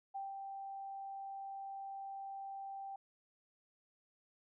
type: tone with ADSR envelope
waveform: sine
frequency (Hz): 784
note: G5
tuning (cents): 0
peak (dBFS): -39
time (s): 0.14-2.96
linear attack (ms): 18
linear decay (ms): 170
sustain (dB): -4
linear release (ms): 4
effects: none